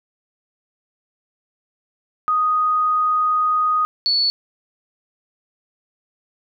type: tone pair in turn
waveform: sine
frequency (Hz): 1244.5 / 4435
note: D#6 / C#8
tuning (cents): 0 / 0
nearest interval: octave + minor seventh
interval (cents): 2200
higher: second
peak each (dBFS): -15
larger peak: neither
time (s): 2.28-3.85 / 4.06-4.3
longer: first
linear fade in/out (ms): 0
effects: none